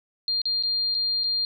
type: tone with dropouts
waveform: sine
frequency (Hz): 4200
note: C8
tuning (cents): +6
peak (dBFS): -22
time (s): 0.28-1.45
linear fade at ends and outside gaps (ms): 1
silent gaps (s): 0.417-0.455 / 0.626-0.635 / 0.944-0.949 / 1.236-1.241
effects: none